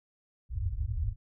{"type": "low-pass noise", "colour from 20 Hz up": "white", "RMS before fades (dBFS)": -32, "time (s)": [0.49, 1.16], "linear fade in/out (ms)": 50, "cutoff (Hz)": 110, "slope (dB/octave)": 96, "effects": []}